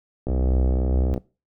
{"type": "click train", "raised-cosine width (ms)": 2, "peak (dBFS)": -14, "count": 59, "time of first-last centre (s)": [0.27, 1.178], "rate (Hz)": 63.9}
{"type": "tone with pitch glide", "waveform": "sine", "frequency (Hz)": [65.7, 68.93], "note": ["C2", "C#2"], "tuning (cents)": [8, -9], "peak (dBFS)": -19, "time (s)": [0.29, 1.14], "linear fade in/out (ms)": 0, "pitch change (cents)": 83, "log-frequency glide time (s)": [0.81, 0.99]}
{"effects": ["noise-tail reverb RT60 0.3 s tail -21 dB re dry"]}